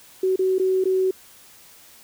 sine tone with dropouts, 375.9 Hz, F#4, 27 cents sharp, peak -17 dBFS, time 0.23-1.11 s, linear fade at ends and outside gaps 5 ms, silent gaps 0.36-0.391 / 0.584-0.596 / 0.841-0.854 s, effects white hiss -49 dBFS RMS until 2.03 s

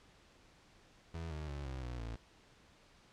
30% pulse tone with pitch steps, 82.41 / 76.45 / 70.92 / 65.79 / 61.03 / 56.61 Hz, E2 / D#2 / C#2 / C2 / B1 / A1, 0 / -30 / +40 / +10 / -20 / +50 cents, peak -38 dBFS, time 1.14-2.16 s, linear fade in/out 5 ms, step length 170 ms, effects pink hiss -64 dBFS RMS until 3.12 s + low-pass 6000 Hz 12 dB/octave

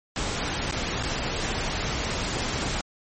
pink noise with dropouts, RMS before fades -28 dBFS, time 0.16-2.81 s, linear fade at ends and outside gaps 1 ms, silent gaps 0.712-0.723 / 1.028-1.034 s, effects MP3 32 kbps

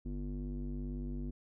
square tone with low-pass filter, 49 Hz, G1, in tune, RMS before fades -39 dBFS, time 0.05-1.31 s, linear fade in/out 10 ms, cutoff 280 Hz, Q 4.3, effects none

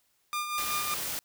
sawtooth tone with tremolo, 1204 Hz, D6, 43 cents sharp, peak -25 dBFS, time 0.33-0.94 s, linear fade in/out 0 ms, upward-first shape sine, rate 5.3 Hz, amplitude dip 50%
white noise, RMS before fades -34 dBFS, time 0.58-1.19 s, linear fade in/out 0 ms
effects white hiss -71 dBFS RMS until 1.24 s

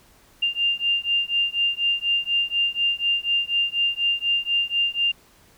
sine beating tone pair, 2794 / 2798.1 Hz, F7 / F7, 0 / +3 cents, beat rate 4.1 Hz, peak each -23 dBFS, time 0.42-5.12 s, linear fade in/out 10 ms, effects pink hiss -55 dBFS RMS until 5.57 s

